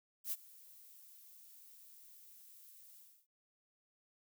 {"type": "noise with ADSR envelope", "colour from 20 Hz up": "violet", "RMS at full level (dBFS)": -37, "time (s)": [0.24, 3.27], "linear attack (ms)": 79, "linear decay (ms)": 38, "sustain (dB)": -22, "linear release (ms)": 280, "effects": []}